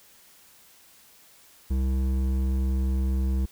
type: tone with hard clipping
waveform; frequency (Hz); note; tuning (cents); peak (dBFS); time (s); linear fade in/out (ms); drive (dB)
triangle; 65.41; C2; 0; -24; 1.7-3.46; 10; 14
effects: white hiss -55 dBFS RMS until 3.51 s